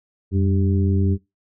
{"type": "harmonic tone with a mistuned harmonic", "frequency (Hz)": 98, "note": "G2", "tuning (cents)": 0, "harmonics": [1, 2, 3, 4], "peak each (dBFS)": [-17, -23, -27, -29], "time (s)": [0.31, 1.18], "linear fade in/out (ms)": 50, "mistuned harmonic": 1, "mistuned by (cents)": -130, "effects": ["noise-tail reverb RT60 0.2 s tail -20 dB re dry"]}